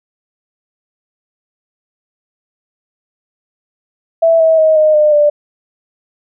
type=tone with pitch steps; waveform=sine; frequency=659.3 / 645 / 631 / 617.3 / 603.9 / 590.8 Hz; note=E5 / E5 / D#5 / D#5 / D5 / D5; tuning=0 / -38 / +24 / -14 / +48 / +10 cents; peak=-6 dBFS; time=4.22-5.3 s; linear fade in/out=10 ms; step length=180 ms; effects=none